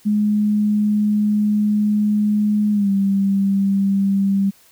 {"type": "tone with pitch glide", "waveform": "sine", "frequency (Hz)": [209.5, 196.6], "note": ["G#3", "G3"], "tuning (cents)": [15, 5], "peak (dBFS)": -14, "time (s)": [0.05, 4.51], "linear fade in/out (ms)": 20, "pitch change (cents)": -110, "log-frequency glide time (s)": [2.72, 2.9], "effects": ["white hiss -52 dBFS RMS until 4.71 s"]}